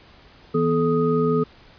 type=tone cluster; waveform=sine; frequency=161 / 245.8 / 432 / 1247 Hz; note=E3 / B3 / A4 / D#6; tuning=-41 / -8 / -32 / +3 cents; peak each=-23 / -23 / -20 / -28 dBFS; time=0.54-1.44 s; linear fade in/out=10 ms; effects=pink hiss -50 dBFS RMS until 1.78 s + resampled to 11025 Hz